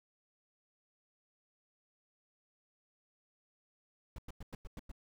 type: noise bursts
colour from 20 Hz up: brown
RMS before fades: -44 dBFS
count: 7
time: 4.16-4.916 s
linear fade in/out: 2 ms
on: 24 ms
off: 98 ms
effects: none